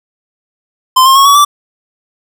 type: tone with pitch steps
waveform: square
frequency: 1035 / 1065.9 / 1097.8 / 1130.6 / 1164.4 Hz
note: C6 / C6 / C#6 / C#6 / D6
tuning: -19 / +32 / -17 / +34 / -15 cents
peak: -4 dBFS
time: 0.96-1.45 s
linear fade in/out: 10 ms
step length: 98 ms
effects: none